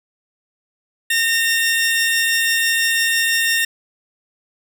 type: tone pair together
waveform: sawtooth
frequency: 1832 / 2745 Hz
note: A#6 / F7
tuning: -31 / -31 cents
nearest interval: perfect fifth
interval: 700 cents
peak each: -13 / -18 dBFS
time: 1.1-3.65 s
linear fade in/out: 5 ms
effects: none